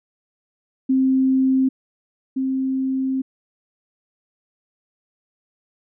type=tone pair in turn; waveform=sine; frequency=263.2 / 264.2 Hz; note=C4 / C4; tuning=+10 / +17 cents; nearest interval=unison; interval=7 cents; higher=second; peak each=-14 / -19 dBFS; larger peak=first; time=0.89-1.69 / 2.36-3.22 s; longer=second; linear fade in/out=10 ms; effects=none